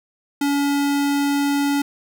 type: tone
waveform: square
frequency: 283.8 Hz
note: C#4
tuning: 41 cents sharp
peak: -18 dBFS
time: 0.41-1.82 s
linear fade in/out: 5 ms
effects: none